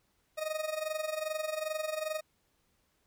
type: tone with amplitude modulation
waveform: 40% pulse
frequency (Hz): 622.3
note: D#5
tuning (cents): 0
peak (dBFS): -29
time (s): 0.37-2.21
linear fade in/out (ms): 20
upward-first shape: sine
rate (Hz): 22.5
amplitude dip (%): 75
effects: pink hiss -74 dBFS RMS until 3.06 s